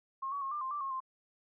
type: tone with pitch steps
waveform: sine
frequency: 1074 / 1130 / 1081 / 1191 / 1051 / 1173 / 1083 / 1049 Hz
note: C6 / C#6 / C#6 / D6 / C6 / D6 / C#6 / C6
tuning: +45 / +33 / -44 / +24 / +7 / -2 / -41 / +4 cents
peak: -34 dBFS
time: 0.22-1.004 s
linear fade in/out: 10 ms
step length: 98 ms
effects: none